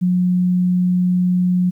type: tone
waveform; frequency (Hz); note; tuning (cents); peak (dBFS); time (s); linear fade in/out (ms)
sine; 180.4; F#3; -44; -13; 0.01-1.71; 20
effects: 9-bit